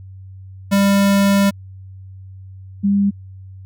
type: tone pair in turn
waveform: square / sine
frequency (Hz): 198.6 / 200.2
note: G3 / G3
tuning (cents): +23 / +37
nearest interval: unison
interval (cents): 14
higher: second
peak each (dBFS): -12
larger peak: neither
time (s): 0.71-1.51 / 2.83-3.11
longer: first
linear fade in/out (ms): 20
effects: added 95 Hz sine -34 dBFS peak until 3.65 s

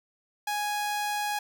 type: tone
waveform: sawtooth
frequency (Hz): 830.6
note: G#5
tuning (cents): 0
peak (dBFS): -24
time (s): 0.47-1.39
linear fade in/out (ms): 5
effects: none

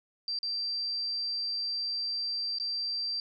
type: tone with dropouts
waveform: sine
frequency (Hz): 4699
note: D8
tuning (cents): 0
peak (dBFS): -30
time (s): 0.28-3.2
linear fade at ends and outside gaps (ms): 1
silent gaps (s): 0.388-0.43 / 2.585-2.599
effects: none

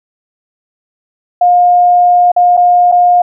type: tone with dropouts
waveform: sine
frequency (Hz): 711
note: F5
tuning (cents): +31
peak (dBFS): -4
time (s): 1.41-3.22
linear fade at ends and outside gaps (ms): 5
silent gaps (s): 2.318-2.363 / 2.569-2.574 / 2.917-2.922
effects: none

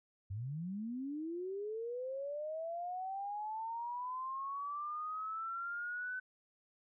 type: linear sweep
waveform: sine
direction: up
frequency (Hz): 91.2 to 1516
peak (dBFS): -38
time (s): 0.3-6.2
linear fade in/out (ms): 10
effects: none

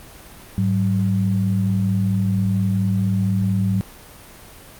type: tone pair together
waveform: sine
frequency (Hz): 104.78 / 189.2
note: G#2 / F#3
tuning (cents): +16 / +39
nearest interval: minor seventh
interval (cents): 1023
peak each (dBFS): -19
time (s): 0.58-3.81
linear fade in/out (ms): 0
effects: pink hiss -42 dBFS RMS until 4.79 s + Opus 32 kbps

